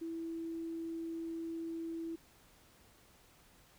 sine tone, 329.6 Hz, E4, in tune, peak -38 dBFS, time 0.01-2.16 s, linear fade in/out 10 ms, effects pink hiss -64 dBFS RMS until 3.78 s

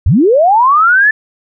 sine linear sweep, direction up, 58.6 to 1768 Hz, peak -5 dBFS, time 0.06-1.11 s, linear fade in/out 5 ms, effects none

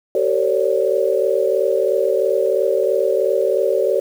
sine tone cluster, 383.8 / 451 / 534 / 577 Hz, G4 / A4 / C5 / D5, -37 / +43 / +35 / -31 cents, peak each -20 dBFS, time 0.15-4 s, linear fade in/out 2 ms, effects 7-bit

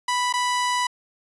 sawtooth tone with dropouts, 987.8 Hz, B5, in tune, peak -17 dBFS, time 0.08-0.87 s, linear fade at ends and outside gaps 5 ms, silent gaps 0.327-0.337 s, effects resampled to 24000 Hz

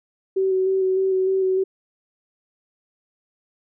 sine tone with vibrato, 379.1 Hz, F#4, 42 cents sharp, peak -17 dBFS, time 0.36-1.64 s, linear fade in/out 10 ms, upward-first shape square, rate 3.3 Hz, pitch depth 15 cents each way, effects none

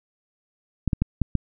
clicks, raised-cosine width 5 ms, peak -8 dBFS, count 5, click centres 0.877 / 0.932 / 1.02 / 1.217 / 1.353 s, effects none

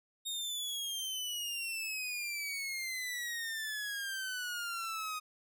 sawtooth exponential sweep, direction down, 3723 to 1244 Hz, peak -33 dBFS, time 0.25-5.2 s, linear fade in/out 20 ms, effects none

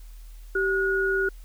sine tone pair together, 386.8 / 1448.6 Hz, G4 / F#6, -23 / -37 cents, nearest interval octave + major seventh, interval 2286 cents, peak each -24 dBFS, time 0.55-1.29 s, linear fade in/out 5 ms, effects added 40 Hz sine -40 dBFS peak until 1.44 s + white hiss -58 dBFS RMS until 1.44 s

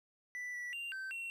triangle tone with pitch steps, 1977 / 1955 / 2780 / 1549 / 2726 Hz, B6 / B6 / F7 / G6 / F7, +1 / -18 / -9 / -21 / -43 cents, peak -38 dBFS, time 0.35-1.3 s, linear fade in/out 0 ms, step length 190 ms, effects none

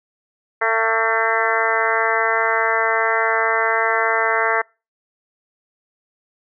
harmonic tone, 224.9 Hz, A3, 38 cents sharp, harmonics 2 / 3 / 4 / 5 / 6 / 7 / 8 / 9, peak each -24 / -24 / -24 / -24 / -24 / -24 / -24 / -24 dBFS, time 0.61-4.62 s, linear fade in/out 10 ms, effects noise-tail reverb RT60 0.3 s tail -26 dB re dry

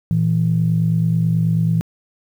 sine tone pair together, 115.53 / 164.81 Hz, A#2 / E3, -15 / 0 cents, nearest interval tritone, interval 615 cents, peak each -18 / -15 dBFS, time 0.11-1.81 s, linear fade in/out 0 ms, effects tanh soft clip ceiling -6 dBFS + 8-bit

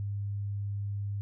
sine tone, 101 Hz, G#2, 48 cents flat, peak -31 dBFS, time 0-1.21 s, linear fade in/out 0 ms, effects none

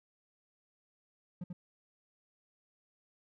triangle tone with echo, 177.4 Hz, F3, 27 cents sharp, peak -35 dBFS, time 1.41-1.44 s, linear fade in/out 5 ms, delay 90 ms, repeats 1, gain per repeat -2 dB, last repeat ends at 1.53 s, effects none

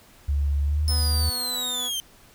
sine tone with pitch glide, 71.3 to 76.42 Hz, C#2 to D#2, +49 to -31 cents, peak -20 dBFS, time 0.28-1.3 s, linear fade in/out 10 ms, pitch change +120 cents, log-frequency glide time 0.64-0.84 s
10% pulse tone, 249.1 Hz, B3, 15 cents sharp, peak -28 dBFS, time 0.87-1.91 s, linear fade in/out 50 ms
sawtooth linear sweep, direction down, 5250 to 3089 Hz, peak -23 dBFS, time 0.88-2 s, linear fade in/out 0 ms
effects pink hiss -53 dBFS RMS until 2.34 s

